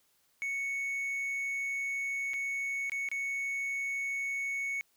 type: tone with dropouts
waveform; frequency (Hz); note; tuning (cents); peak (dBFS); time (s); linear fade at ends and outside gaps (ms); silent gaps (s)
triangle; 2217; C#7; 0; -30; 0.42-4.81; 0; 2.335-2.34 / 2.897-2.919 / 3.088-3.115
effects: white hiss -71 dBFS RMS until 4.96 s